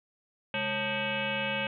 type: tone with frequency modulation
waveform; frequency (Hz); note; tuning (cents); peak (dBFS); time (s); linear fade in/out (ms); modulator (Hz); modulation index
sine; 1568; G6; 0; -28; 0.54-1.67; 2; 340; 4.2
effects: none